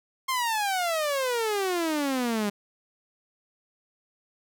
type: exponential sweep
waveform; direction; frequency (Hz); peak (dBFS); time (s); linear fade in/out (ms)
sawtooth; down; 1071 to 200.4; -21; 0.28-2.5; 10
effects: none